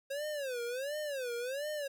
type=tone with vibrato; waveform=square; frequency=536 Hz; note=C5; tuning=42 cents sharp; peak=-36 dBFS; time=0.1-1.88 s; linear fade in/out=10 ms; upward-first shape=sine; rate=1.4 Hz; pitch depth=220 cents each way; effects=13-bit